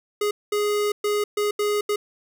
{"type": "tone bursts at uneven times", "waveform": "square", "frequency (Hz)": 415.3, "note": "G#4", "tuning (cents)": 0, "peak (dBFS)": -21, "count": 6, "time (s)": [[0.21, 0.31], [0.52, 0.92], [1.04, 1.24], [1.37, 1.51], [1.59, 1.81], [1.89, 1.96]], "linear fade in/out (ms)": 5, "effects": []}